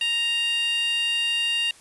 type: tone with high-pass filter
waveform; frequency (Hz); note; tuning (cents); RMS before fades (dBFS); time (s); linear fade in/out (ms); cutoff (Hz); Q
15% pulse; 932.3; A#5; 0; -24; 0.01-1.71; 2; 2600; 5.4
effects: white hiss -51 dBFS RMS until 1.8 s + resampled to 24000 Hz